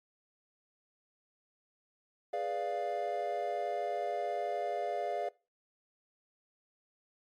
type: chord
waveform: triangle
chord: G# diminished seventh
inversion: none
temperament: equal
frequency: 415.3 / 493.9 / 587.3 / 698.5 Hz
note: G#4 / B4 / D5 / F5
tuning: 0 / 0 / 0 / 0 cents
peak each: -38 / -39 / -35 / -33 dBFS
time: 2.33-5.29 s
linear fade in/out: 5 ms
effects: noise-tail reverb RT60 0.3 s tail -22 dB re dry + MP3 64 kbps